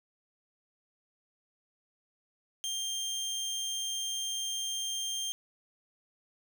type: tone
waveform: 25% pulse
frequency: 3181 Hz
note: G7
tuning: 25 cents sharp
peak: -29 dBFS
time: 2.64-5.32 s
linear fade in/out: 0 ms
effects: 10-bit